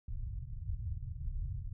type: low-pass noise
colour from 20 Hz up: pink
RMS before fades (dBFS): -39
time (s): 0.08-1.73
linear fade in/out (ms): 5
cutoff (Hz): 130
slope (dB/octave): 48
effects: none